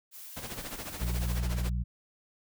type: noise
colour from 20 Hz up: blue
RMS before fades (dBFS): -46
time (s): 0.11-1.41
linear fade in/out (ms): 50
type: noise with tremolo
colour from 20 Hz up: pink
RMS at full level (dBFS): -38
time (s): 0.36-1.7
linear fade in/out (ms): 10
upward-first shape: sine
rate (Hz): 14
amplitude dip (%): 70
type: harmonic tone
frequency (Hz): 60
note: B1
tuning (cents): -49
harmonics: 1 / 2 / 3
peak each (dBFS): -29 / -35 / -39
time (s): 1-1.84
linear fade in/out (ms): 20
effects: none